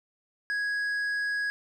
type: tone with tanh clipping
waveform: sine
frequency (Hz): 1661.2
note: G#6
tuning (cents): 0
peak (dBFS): -28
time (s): 0.5-1.5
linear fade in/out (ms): 0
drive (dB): 6
effects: none